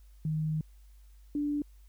sine tone pair in turn, 155.7 / 292.1 Hz, D#3 / D4, +2 / -9 cents, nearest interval major seventh, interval 1089 cents, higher second, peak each -28 dBFS, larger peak neither, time 0.25-0.61 / 1.35-1.62 s, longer first, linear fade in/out 2 ms, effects added 50 Hz sine -52 dBFS peak until 1.88 s + white hiss -70 dBFS RMS until 1.88 s

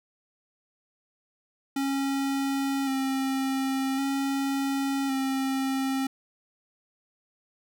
square tone with vibrato, 270.6 Hz, C#4, 42 cents flat, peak -26 dBFS, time 1.76-6.07 s, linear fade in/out 5 ms, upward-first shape square, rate 0.45 Hz, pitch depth 21 cents each way, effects none

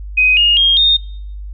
sine tone with pitch steps, 2510 / 2850 / 3236 / 3675 Hz, D#7 / F7 / G#7 / A#7, +15 / +34 / -46 / -25 cents, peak -8 dBFS, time 0.17-0.97 s, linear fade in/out 10 ms, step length 200 ms, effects noise-tail reverb RT60 0.7 s tail -25 dB re dry + added 50 Hz sine -25 dBFS peak until 1.53 s

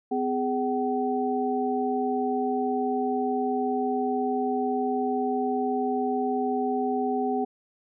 sine tone cluster, 253.7 / 415.1 / 759 Hz, B3 / G#4 / F#5, +47 / -1 / +44 cents, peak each -28 dBFS, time 0.11-7.45 s, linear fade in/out 10 ms, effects none

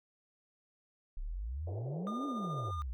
sine exponential two-way sweep, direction up then down, 30.87 to 293.7 to 55.8 Hz, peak -36 dBFS, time 1.17-2.93 s, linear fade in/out 0 ms, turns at 2.26 s
pink band-pass noise, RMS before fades -47 dBFS, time 1.67-2.71 s, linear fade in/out 2 ms, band 330 to 710 Hz, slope 48 dB/octave
triangle tone with tremolo, 1213 Hz, D#6, 44 cents flat, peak -36 dBFS, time 2.07-2.82 s, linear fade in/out 0 ms, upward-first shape sine, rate 14 Hz, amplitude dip 35%
effects none

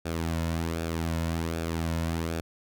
sawtooth tone with flanger, 82.41 Hz, E2, in tune, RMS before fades -30 dBFS, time 0.05-2.41 s, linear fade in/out 10 ms, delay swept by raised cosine 0.98 to 2.58 ms, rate 1.3 Hz, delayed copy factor -0.55, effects none

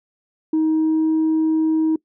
sine tone with pitch glide, 315.2 to 317 Hz, D#4 to D#4, +23 to +32 cents, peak -13 dBFS, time 0.53-1.96 s, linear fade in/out 5 ms, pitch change +9 cents, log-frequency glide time 0.7-1.11 s, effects noise-tail reverb RT60 0.1 s tail -22 dB re dry + tanh soft clip ceiling -13 dBFS

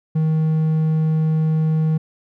triangle tone, 157.7 Hz, D#3, 24 cents sharp, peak -13 dBFS, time 0.15-1.98 s, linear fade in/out 10 ms, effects none

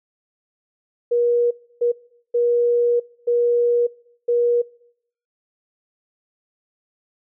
sine tone bursts at uneven times, 478.4 Hz, A#4, 45 cents sharp, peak -15 dBFS, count 5, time 1.11-1.51 / 1.81-1.92 / 2.34-3 / 3.27-3.87 / 4.28-4.62 s, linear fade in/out 10 ms, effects noise-tail reverb RT60 0.7 s tail -23 dB re dry

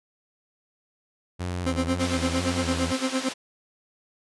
sawtooth tone with vibrato, 86 Hz, F2, 26 cents flat, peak -24 dBFS, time 1.39-2.93 s, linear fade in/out 20 ms, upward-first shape square, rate 2 Hz, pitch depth 67 cents each way
30% pulse tone with tremolo, 261.6 Hz, C4, in tune, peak -19 dBFS, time 1.66-3.29 s, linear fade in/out 5 ms, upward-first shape sine, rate 8.8 Hz, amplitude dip 95%
white band-pass noise, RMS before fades -35 dBFS, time 1.99-3.34 s, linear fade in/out 20 ms, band 210 to 5500 Hz, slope 12 dB/octave
effects resampled to 24000 Hz

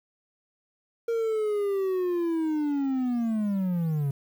triangle linear sweep, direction down, 466.2 to 136.1 Hz, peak -22 dBFS, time 1.08-4.11 s, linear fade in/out 5 ms, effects 9-bit

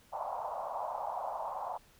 white band-pass noise, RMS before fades -38 dBFS, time 0.12-1.78 s, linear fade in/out 20 ms, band 610 to 1000 Hz, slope 48 dB/octave, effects pink hiss -63 dBFS RMS until 1.99 s

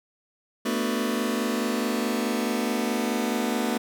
sawtooth chord, B minor seventh, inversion third, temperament just, 222.2 / 246.9 / 296.3 / 370.4 Hz, A3 / B3 / D4 / F#4, +17 / 0 / +15 / +2 cents, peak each -24 / -24 / -28 / -29 dBFS, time 0.65-3.78 s, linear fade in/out 10 ms, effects none

